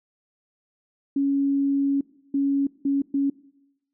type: tone bursts at uneven times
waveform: sine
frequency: 278 Hz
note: C#4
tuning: 5 cents sharp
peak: -19 dBFS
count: 4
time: 1.16-2.01 / 2.34-2.67 / 2.85-3.02 / 3.14-3.3 s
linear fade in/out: 5 ms
effects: noise-tail reverb RT60 0.9 s tail -21 dB re dry